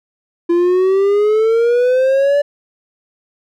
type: exponential sweep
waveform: triangle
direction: up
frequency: 340 to 582 Hz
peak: -8 dBFS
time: 0.49-2.42 s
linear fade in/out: 10 ms
effects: none